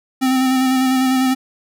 square tone with vibrato, 260 Hz, C4, 11 cents flat, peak -14 dBFS, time 0.21-1.35 s, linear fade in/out 20 ms, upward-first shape square, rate 10 Hz, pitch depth 18 cents each way, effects none

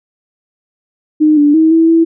sine tone with pitch steps, 306.5 / 292.3 / 319.1 / 326.5 / 329.3 Hz, D#4 / D4 / D#4 / E4 / E4, -26 / -8 / +44 / -17 / -2 cents, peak -5 dBFS, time 1.2-2.05 s, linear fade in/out 20 ms, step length 170 ms, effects none

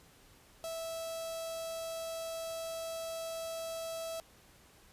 sawtooth tone with notch filter, 656 Hz, E5, 9 cents flat, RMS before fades -40 dBFS, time 0.64-4.2 s, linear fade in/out 0 ms, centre 1800 Hz, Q 0.76, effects pink hiss -61 dBFS RMS until 4.92 s + resampled to 32000 Hz

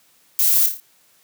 violet noise with echo, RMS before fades -17 dBFS, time 0.39-0.66 s, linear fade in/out 0 ms, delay 28 ms, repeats 5, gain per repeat -5 dB, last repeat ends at 0.8 s, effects white hiss -57 dBFS RMS until 1.23 s + high-pass 100 Hz 12 dB/octave

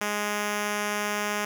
5% pulse tone, 207.7 Hz, G#3, in tune, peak -15 dBFS, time 0.01-1.45 s, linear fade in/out 5 ms, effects none

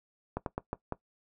slowing click train, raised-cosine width 1 ms, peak -18 dBFS, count 5, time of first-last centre 0.37-0.923 s, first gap 92 ms, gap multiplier 1.28, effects noise-tail reverb RT60 0.1 s tail -18 dB re dry

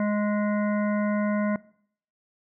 harmonic tone with a mistuned harmonic, 208.3 Hz, G#3, 5 cents sharp, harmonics 1 / 3 / 5 / 7 / 9 / 10, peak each -23 / -29 / -36 / -38 / -43 / -42 dBFS, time 0-1.56 s, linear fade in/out 2 ms, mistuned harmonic 10, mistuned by -24 cents, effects noise-tail reverb RT60 0.6 s tail -21 dB re dry

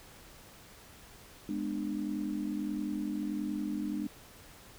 sine chord, G# diminished, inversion none, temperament just, 207.7 / 249.2 / 299 Hz, G#3 / B3 / D4, 0 / +16 / +31 cents, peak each -36 / -39 / -35 dBFS, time 1.49-4.07 s, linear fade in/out 2 ms, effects pink hiss -54 dBFS RMS until 4.78 s

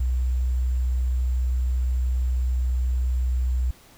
sine tone with sample-and-hold, 62.7 Hz, B1, 27 cents sharp, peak -20 dBFS, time 0-3.71 s, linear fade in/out 5 ms, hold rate 7350 Hz, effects pink hiss -52 dBFS RMS until 3.97 s

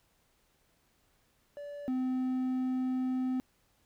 triangle tone pair in turn, 578 / 256.7 Hz, D5 / C4, -28 / -33 cents, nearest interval octave + major second, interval 1405 cents, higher first, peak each -38 / -27 dBFS, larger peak second, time 1.57-1.88 / 1.88-3.4 s, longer second, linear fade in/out 0 ms, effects pink hiss -71 dBFS RMS until 3.85 s

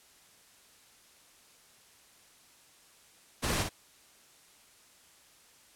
pink noise with echo, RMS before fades -31 dBFS, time 3.42-3.64 s, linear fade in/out 20 ms, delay 55 ms, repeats 1, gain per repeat -5 dB, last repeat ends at 3.695 s, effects white hiss -60 dBFS RMS until 5.75 s + low-pass 11000 Hz 12 dB/octave

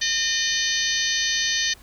harmonic tone with a mistuned harmonic, 609 Hz, D#5, 37 cents flat, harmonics 3 / 4 / 5 / 6 / 7 / 8 / 9 / 10, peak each -26 / -34 / -29 / -28 / -29 / -31 / -36 / -27 dBFS, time 0.01-1.74 s, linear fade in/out 10 ms, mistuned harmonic 8, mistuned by -45 cents, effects added 56 Hz sine -51 dBFS peak until 1.82 s + pink hiss -51 dBFS RMS until 1.82 s

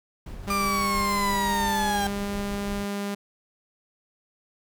brown noise with tremolo, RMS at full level -36 dBFS, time 0.26-2.85 s, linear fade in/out 5 ms, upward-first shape square, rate 5.8 Hz, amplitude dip 25%
sawtooth tone with pitch glide, 200 to 201.6 Hz, G3 to G3, +35 to +49 cents, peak -24 dBFS, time 0.47-3.15 s, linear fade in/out 10 ms, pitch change +14 cents, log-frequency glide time 1.01-2.34 s
35% pulse linear sweep, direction down, 1200 to 793 Hz, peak -22 dBFS, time 0.5-2.07 s, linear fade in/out 2 ms
effects none

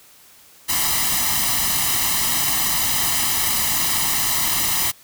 white noise with comb filter, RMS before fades -20 dBFS, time 0.68-4.92 s, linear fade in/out 20 ms, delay 1 ms, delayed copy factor +0.75, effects white hiss -49 dBFS RMS until 5.03 s

